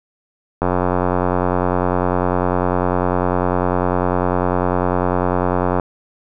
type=click train; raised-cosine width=1 ms; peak=-3 dBFS; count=467; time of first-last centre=0.62-5.798 s; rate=90 Hz; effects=none